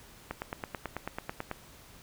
click train, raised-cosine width 0.5 ms, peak -19 dBFS, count 12, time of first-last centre 0.31-1.514 s, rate 9.14 Hz, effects pink hiss -54 dBFS RMS until 2.02 s

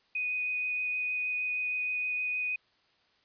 sine tone with vibrato, 2489 Hz, D#7, in tune, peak -29 dBFS, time 0.15-2.56 s, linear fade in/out 5 ms, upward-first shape triangle, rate 6.4 Hz, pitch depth 11 cents each way, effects white hiss -68 dBFS RMS until 3.24 s + resampled to 11025 Hz

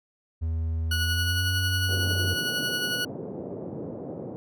triangle tone with pitch glide, 81 to 92.51 Hz, E2 to F#2, -30 to 0 cents, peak -23 dBFS, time 0.41-2.35 s, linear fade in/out 20 ms, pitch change +230 cents, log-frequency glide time 0.89-1.51 s
20% pulse tone with tremolo, 1465 Hz, F#6, 18 cents flat, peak -20 dBFS, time 0.91-3.05 s, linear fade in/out 5 ms, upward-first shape sine, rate 11 Hz, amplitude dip 35%
white band-pass noise, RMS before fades -36 dBFS, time 1.89-4.36 s, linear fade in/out 0 ms, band 110 to 510 Hz, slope 24 dB/octave
effects none

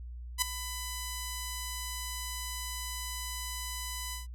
5% pulse tone with ADSR envelope, 1000 Hz, B5, 21 cents sharp, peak -11 dBFS, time 0.38-4.27 s, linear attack 39 ms, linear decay 6 ms, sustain -14 dB, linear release 140 ms, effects noise-tail reverb RT60 0.1 s tail -26 dB re dry + added 60 Hz sine -40 dBFS peak until 4.34 s

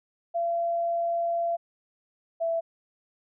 sine tone pair in turn, 681 / 664.3 Hz, F5 / E5, -44 / +13 cents, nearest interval unison, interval 43 cents, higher first, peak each -24 dBFS, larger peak neither, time 0.34-1.57 / 2.4-2.61 s, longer first, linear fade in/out 20 ms, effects none

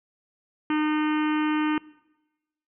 harmonic tone, 305.3 Hz, D#4, 33 cents flat, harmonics 1 / 3 / 4 / 5 / 6 / 7 / 8 / 9 / 10, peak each -22 / -32 / -34 / -36 / -38 / -39 / -40 / -41 / -42 dBFS, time 0.7-1.78 s, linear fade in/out 2 ms, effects noise-tail reverb RT60 1.0 s tail -21 dB re dry

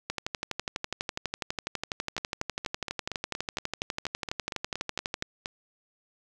two click trains, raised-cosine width 0.2 ms, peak -13 / -16 dBFS, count 63 / 15, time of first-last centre 0.1-5.224 / 2.18-5.459 s, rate 12.1 / 4.27 Hz, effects none

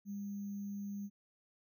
sine tone with sample-and-hold, 201.3 Hz, G3, 46 cents sharp, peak -39 dBFS, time 0.05-1.1 s, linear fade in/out 50 ms, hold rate 6300 Hz, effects none

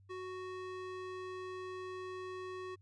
square tone with band-pass filter, 370 Hz, F#4, in tune, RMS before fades -44 dBFS, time 0.09-2.76 s, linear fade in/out 20 ms, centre 1000 Hz, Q 0.52, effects added 97 Hz sine -60 dBFS peak until 2.81 s + resampled to 22050 Hz

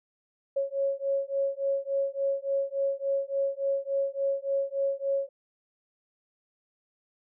sine beating tone pair, 549 / 552.5 Hz, C#5 / C#5, -17 / -6 cents, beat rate 3.5 Hz, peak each -29 dBFS, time 0.56-5.29 s, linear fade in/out 10 ms, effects none

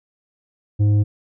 sine tone with tanh clipping, 103.83 Hz, G#2, in tune, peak -14 dBFS, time 0.79-1.04 s, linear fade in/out 20 ms, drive 7 dB, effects none

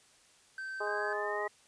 triangle tone, 1549 Hz, G6, 21 cents flat, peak -36 dBFS, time 0.58-1.13 s, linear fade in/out 2 ms
harmonic tone, 207.7 Hz, G#3, in tune, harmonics 2 / 3 / 4 / 5 / 6, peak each -37 / -39 / -40 / -41 / -42 dBFS, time 0.8-1.48 s, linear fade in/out 10 ms
sine exponential sweep, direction up, 1589 to 1921 Hz, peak -38 dBFS, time 0.86-1.48 s, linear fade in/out 5 ms
effects white hiss -63 dBFS RMS until 1.67 s + resampled to 22050 Hz

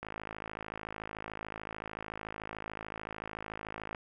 click train, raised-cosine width 0.5 ms, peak -24 dBFS, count 211, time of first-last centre 0.03-3.948 s, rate 53.6 Hz, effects none

